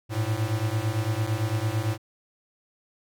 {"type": "beating tone pair", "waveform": "square", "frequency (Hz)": [105.1, 114], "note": ["G#2", "A#2"], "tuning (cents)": [21, -38], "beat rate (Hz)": 8.9, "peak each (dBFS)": -28, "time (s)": [0.09, 1.98], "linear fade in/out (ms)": 50, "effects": []}